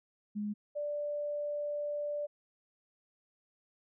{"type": "tone pair in turn", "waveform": "sine", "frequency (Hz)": [208.3, 587.1], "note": ["G#3", "D5"], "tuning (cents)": [5, -1], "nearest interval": "octave + tritone", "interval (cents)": 1794, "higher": "second", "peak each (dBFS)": [-33, -33], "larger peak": "neither", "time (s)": [[0.35, 0.54], [0.75, 2.27]], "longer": "second", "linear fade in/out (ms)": 20, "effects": []}